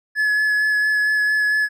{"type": "tone with vibrato", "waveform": "triangle", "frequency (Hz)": 1706, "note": "G#6", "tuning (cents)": 46, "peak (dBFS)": -14, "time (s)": [0.15, 1.69], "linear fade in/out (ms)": 50, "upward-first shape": "sine", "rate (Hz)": 4.4, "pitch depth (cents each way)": 13, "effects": []}